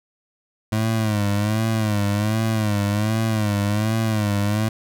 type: tone with vibrato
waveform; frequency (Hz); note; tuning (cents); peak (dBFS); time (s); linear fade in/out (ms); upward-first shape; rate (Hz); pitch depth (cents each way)
25% pulse; 106.7; G#2; +47; -15; 0.72-4.69; 5; sine; 1.3; 89
effects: none